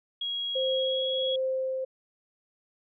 sine tone with pitch glide, 3300 to 3327 Hz, G#7 to G#7, -12 to +2 cents, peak -29 dBFS, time 0.21-1.36 s, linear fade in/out 5 ms, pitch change +14 cents, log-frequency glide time 0.76-1.06 s
sine tone with tremolo, 523.3 Hz, C5, in tune, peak -25 dBFS, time 0.55-1.85 s, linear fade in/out 10 ms, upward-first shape triangle, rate 1.4 Hz, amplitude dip 35%
effects none

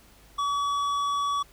sine tone with tanh clipping, 1138 Hz, C#6, 45 cents sharp, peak -26 dBFS, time 0.38-1.43 s, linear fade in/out 10 ms, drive 11 dB, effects added 50 Hz sine -56 dBFS peak until 1.52 s + pink hiss -56 dBFS RMS until 1.52 s

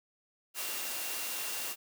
sine tone in noise, 2764 Hz, F7, 19 cents flat, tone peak -46 dBFS, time 0.54-1.76 s, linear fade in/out 50 ms, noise white, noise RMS -37 dBFS, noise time 0.54-1.76 s, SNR -12 dB, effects high-pass 300 Hz 12 dB/octave

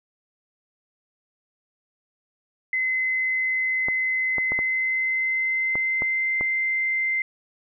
sine tone with pitch glide, 2046 to 2081 Hz, C7 to C7, -39 to -10 cents, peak -21 dBFS, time 2.73-7.22 s, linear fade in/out 2 ms, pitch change +29 cents, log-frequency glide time 4.3-6.41 s
clicks, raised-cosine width 1 ms, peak -17 dBFS, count 7, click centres 3.885 / 4.383 / 4.52 / 4.59 / 5.755 / 6.021 / 6.41 s
effects none

